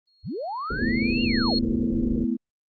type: tone with exponential growth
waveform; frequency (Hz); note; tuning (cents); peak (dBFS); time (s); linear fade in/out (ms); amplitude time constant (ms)
sine; 4295; C8; +44; -23; 0.07-1.59; 5; 330
type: linear two-way sweep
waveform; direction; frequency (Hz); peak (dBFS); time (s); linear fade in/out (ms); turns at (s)
sine; up then down; 39.19 to 2835 to 120.8; -28; 0.23-1.59; 50; 1.23
type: low-pass noise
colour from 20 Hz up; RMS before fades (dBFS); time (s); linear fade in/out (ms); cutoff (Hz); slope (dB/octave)
pink; -30; 0.7-2.25; 5; 520; 96
type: chord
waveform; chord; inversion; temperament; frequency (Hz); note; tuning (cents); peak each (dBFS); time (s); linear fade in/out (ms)
sine; A suspended second; none; just; 220 / 247.5 / 330; A3 / B3 / E4; 0 / +4 / +2; -26 / -25 / -30; 0.8-2.37; 20
effects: Opus 24 kbps